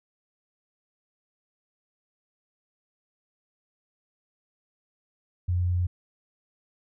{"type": "tone", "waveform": "sine", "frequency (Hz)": 89, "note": "F2", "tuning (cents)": 33, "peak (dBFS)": -22, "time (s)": [5.48, 5.87], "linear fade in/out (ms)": 10, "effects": []}